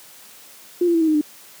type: tone with pitch steps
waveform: sine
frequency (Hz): 352.2 / 341 / 330.1 / 319.6 / 309.5 / 299.6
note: F4 / F4 / E4 / D#4 / D#4 / D4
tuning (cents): +15 / -41 / +2 / +47 / -9 / +35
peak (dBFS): -14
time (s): 0.81-1.212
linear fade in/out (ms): 5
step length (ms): 67
effects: white hiss -45 dBFS RMS until 1.6 s + high-pass 150 Hz 12 dB/octave